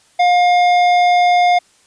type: tone with hard clipping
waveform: triangle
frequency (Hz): 711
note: F5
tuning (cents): +31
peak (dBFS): -11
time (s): 0.19-1.59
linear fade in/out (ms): 10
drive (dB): 15
effects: white hiss -53 dBFS RMS until 1.86 s + resampled to 22050 Hz